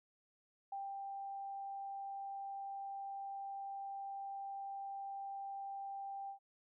sine tone with ADSR envelope, 789 Hz, G5, 11 cents sharp, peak -40 dBFS, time 0.72-6.39 s, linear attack 5 ms, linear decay 220 ms, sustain -2 dB, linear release 100 ms, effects none

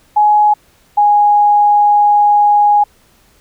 sine tone pair in turn, 839 / 827.4 Hz, G#5 / G#5, +17 / -7 cents, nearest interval unison, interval 24 cents, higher first, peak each -6 dBFS, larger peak neither, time 0.16-0.54 / 0.97-2.84 s, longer second, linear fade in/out 10 ms, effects pink hiss -51 dBFS RMS until 3.4 s

